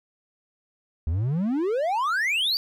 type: exponential sweep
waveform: triangle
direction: up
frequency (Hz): 73.42 to 4769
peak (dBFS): -20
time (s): 1.07-2.57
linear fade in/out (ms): 0
effects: none